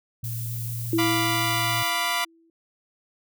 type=tone with vibrato; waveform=sine; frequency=116.54 Hz; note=A#2; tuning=in tune; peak=-29 dBFS; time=0.23-1.83 s; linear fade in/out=5 ms; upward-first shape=square; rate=6.9 Hz; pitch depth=8 cents each way
type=noise; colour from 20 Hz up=violet; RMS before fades=-36 dBFS; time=0.24-1.9 s; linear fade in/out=2 ms
type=tone with exponential decay; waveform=sine; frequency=330 Hz; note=E4; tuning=2 cents sharp; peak=-19 dBFS; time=0.93-2.5 s; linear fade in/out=2 ms; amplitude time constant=340 ms
type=chord; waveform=15% pulse; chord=B diminished; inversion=second; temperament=equal; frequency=698.5 / 987.8 / 1174.7 Hz; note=F5 / B5 / D6; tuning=0 / 0 / 0 cents; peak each=-22 / -20 / -22 dBFS; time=0.98-2.25 s; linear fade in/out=10 ms
effects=none